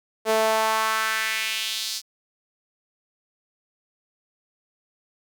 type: tone with high-pass filter sweep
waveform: sawtooth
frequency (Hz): 220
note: A3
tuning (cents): 0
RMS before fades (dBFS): -24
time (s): 0.25-2.02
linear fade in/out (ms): 50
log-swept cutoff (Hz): 500 to 5000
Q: 2.3
effects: none